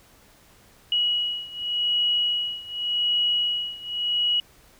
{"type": "beating tone pair", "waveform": "sine", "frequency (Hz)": [2913, 2913.87], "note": ["F#7", "F#7"], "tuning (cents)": [-28, -27], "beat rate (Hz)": 0.87, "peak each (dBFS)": [-24, -26], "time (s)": [0.92, 4.4], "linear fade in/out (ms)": 2, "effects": ["pink hiss -55 dBFS RMS until 4.79 s"]}